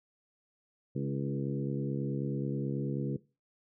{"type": "harmonic tone with a mistuned harmonic", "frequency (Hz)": 69.3, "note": "C#2", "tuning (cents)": 0, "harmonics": [2, 3, 4, 5, 6, 7], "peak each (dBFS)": [-33, -37, -39, -41, -43, -44], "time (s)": [0.95, 3.17], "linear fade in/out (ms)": 10, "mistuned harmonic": 5, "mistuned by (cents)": -20, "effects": ["noise-tail reverb RT60 0.3 s tail -19 dB re dry"]}